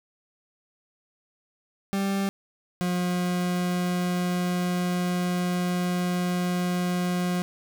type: tone pair in turn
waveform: 40% pulse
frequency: 196.3 / 178.68 Hz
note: G3 / F3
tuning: +3 / +40 cents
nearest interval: major second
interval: 163 cents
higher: first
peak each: -23 dBFS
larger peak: neither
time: 1.93-2.29 / 2.81-7.42 s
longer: second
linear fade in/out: 0 ms
effects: none